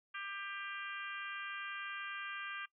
harmonic tone, 396.9 Hz, G4, 22 cents sharp, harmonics 3 / 4 / 5 / 6 / 7 / 8, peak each -46 / -45 / -51 / -49 / -49 / -53 dBFS, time 0.14-2.66 s, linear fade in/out 10 ms, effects noise-tail reverb RT60 0.1 s tail -22 dB re dry

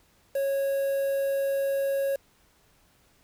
triangle tone with quantisation, 550 Hz, C#5, 14 cents flat, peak -22 dBFS, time 0.35-2.16 s, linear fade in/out 5 ms, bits 7, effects pink hiss -63 dBFS RMS until 3.23 s

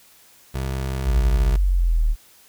25% pulse tone, 66.1 Hz, C2, 18 cents sharp, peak -20 dBFS, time 0.54-1.57 s, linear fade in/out 10 ms
sine linear sweep, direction down, 58.3 to 36.71 Hz, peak -15 dBFS, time 1.05-2.16 s, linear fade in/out 50 ms
effects white hiss -52 dBFS RMS until 2.48 s

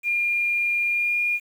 sine tone with pitch glide, 2408 to 2423 Hz, D7 to D#7, +43 to -47 cents, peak -20 dBFS, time 0.03-1.4 s, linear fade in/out 50 ms, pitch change +10 cents, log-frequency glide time 0.88-1.22 s, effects 8-bit

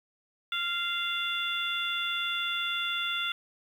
harmonic tone, 694 Hz, F5, 11 cents flat, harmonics 2 / 3 / 4 / 5, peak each -33 / -38 / -35 / -32 dBFS, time 0.52-3.32 s, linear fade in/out 2 ms, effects 9-bit

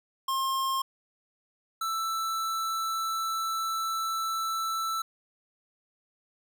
square tone pair in turn, 1067 / 1323.9 Hz, C6 / E6, +34 / +7 cents, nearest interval major third, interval 373 cents, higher second, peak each -27 / -29 dBFS, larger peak first, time 0.28-0.82 / 1.81-5.02 s, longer second, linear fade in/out 5 ms, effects none

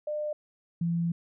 sine tone pair in turn, 601 / 169.38 Hz, D5 / E3, +40 / +47 cents, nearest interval octave + minor seventh, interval 2193 cents, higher first, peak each -29 / -25 dBFS, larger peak second, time 0.07-0.33 / 0.81-1.12 s, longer second, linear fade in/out 5 ms, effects none

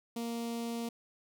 sawtooth tone with notch filter, 233.1 Hz, A#3, in tune, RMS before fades -37 dBFS, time 0.16-0.89 s, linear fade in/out 5 ms, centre 1600 Hz, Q 1, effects none

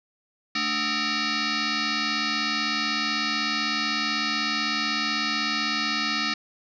sine tone with frequency modulation, 1244.5 Hz, D#6, in tune, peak -23 dBFS, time 0.55-6.34 s, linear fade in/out 5 ms, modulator 513 Hz, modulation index 7.4, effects none

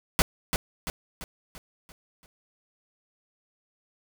pink noise with echo, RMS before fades -20 dBFS, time 0.19-0.22 s, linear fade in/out 0 ms, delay 340 ms, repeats 6, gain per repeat -6 dB, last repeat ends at 2.26 s, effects none

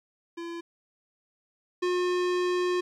square tone pair in turn, 339 / 359.2 Hz, E4 / F4, +49 / +49 cents, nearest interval minor second, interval 100 cents, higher second, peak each -35 / -25 dBFS, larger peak second, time 0.37-0.61 / 1.82-2.81 s, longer second, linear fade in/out 10 ms, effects low-pass 5000 Hz 12 dB/octave + 11-bit

